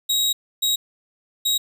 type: tone bursts at uneven times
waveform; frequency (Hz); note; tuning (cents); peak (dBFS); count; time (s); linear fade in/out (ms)
sawtooth; 3810; A#7; +37; -15; 3; 0.09-0.33 / 0.62-0.76 / 1.45-1.58; 10
effects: none